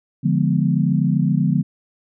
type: chord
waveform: sine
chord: D diminished seventh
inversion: none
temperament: equal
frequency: 146.83 / 174.61 / 207.7 / 246.9 Hz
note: D3 / F3 / Ab3 / Cb4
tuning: 0 / 0 / 0 / 0 cents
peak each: -19 / -19 / -22 / -23 dBFS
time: 0.23-1.63 s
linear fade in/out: 20 ms
effects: none